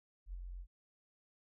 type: tone with ADSR envelope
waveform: sine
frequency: 44.61 Hz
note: F1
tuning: 38 cents sharp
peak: -39 dBFS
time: 0.26-0.67 s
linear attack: 75 ms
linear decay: 20 ms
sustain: -4 dB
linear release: 65 ms
effects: none